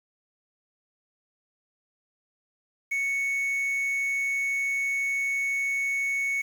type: tone with quantisation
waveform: triangle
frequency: 2217 Hz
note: C#7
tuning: in tune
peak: -23 dBFS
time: 2.91-6.42 s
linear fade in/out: 10 ms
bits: 8
effects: none